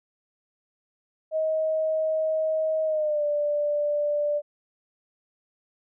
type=tone with pitch glide; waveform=sine; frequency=631 to 588.7 Hz; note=D#5 to D5; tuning=+24 to +4 cents; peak=-22 dBFS; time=1.31-4.42 s; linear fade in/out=50 ms; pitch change=-120 cents; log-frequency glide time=2.85-3.24 s; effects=none